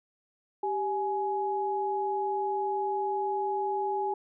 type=tone pair together; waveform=sine; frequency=392 / 837.8 Hz; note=G4 / G#5; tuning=0 / +15 cents; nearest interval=octave + minor second; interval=1315 cents; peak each=-31 / -29 dBFS; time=0.63-4.14 s; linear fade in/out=5 ms; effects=none